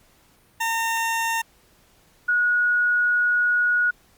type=tone pair in turn; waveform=20% pulse / sine; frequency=912 / 1454.4 Hz; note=A#5 / F#6; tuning=-38 / -30 cents; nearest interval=minor sixth; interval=808 cents; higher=second; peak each=-17 dBFS; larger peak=neither; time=0.6-1.42 / 2.28-3.91 s; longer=second; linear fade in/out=10 ms; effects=pink hiss -58 dBFS RMS until 4.17 s + Opus 48 kbps